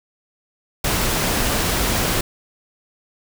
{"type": "noise", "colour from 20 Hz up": "pink", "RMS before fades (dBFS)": -20, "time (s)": [0.84, 2.21], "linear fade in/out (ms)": 5, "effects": []}